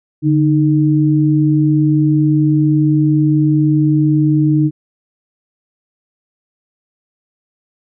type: tone pair together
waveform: sine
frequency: 146.39 / 308.5 Hz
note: D3 / D#4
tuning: -5 / -15 cents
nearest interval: octave + minor second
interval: 1290 cents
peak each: -12 dBFS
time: 0.22-4.71 s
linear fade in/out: 50 ms
effects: none